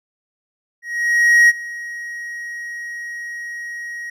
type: tone with ADSR envelope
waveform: triangle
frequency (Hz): 1892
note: A#6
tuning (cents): +25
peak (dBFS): -5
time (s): 0.82-4.1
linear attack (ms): 670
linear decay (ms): 30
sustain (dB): -20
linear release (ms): 5
effects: none